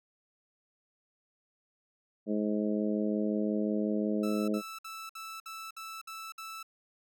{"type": "harmonic tone", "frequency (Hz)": 105.6, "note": "G#2", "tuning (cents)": 29, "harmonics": [2, 3, 4, 5, 6], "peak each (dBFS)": [-30, -34, -36, -38, -40], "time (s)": [2.26, 4.62], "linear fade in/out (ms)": 50}
{"type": "tone bursts", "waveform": "sawtooth", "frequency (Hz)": 1318.5, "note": "E6", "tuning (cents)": 0, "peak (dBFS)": -37, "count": 8, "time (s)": [4.23, 6.629], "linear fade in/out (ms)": 5, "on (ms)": 250, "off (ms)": 57}
{"effects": []}